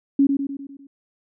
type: tone with echo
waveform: sine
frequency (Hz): 277.6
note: C#4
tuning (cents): +3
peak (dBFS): -12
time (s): 0.19-0.27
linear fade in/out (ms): 5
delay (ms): 100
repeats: 6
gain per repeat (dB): -5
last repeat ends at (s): 0.87
effects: none